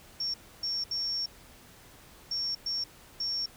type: tone bursts at uneven times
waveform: sine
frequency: 5490 Hz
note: F8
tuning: 31 cents flat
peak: -29 dBFS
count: 6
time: 0.2-0.34 / 0.63-0.84 / 0.91-1.26 / 2.31-2.55 / 2.66-2.84 / 3.2-3.46 s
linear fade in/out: 5 ms
effects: pink hiss -54 dBFS RMS until 3.56 s